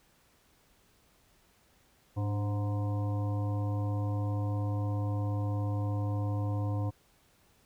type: harmonic tone with a mistuned harmonic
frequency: 103.83 Hz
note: G#2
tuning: in tune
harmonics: 1 / 3 / 5 / 7 / 9 / 10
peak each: -29 / -39 / -43 / -46 / -48 / -49 dBFS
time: 2.16-6.91 s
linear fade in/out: 20 ms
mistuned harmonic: 3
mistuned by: -97 cents
effects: pink hiss -66 dBFS RMS until 7.65 s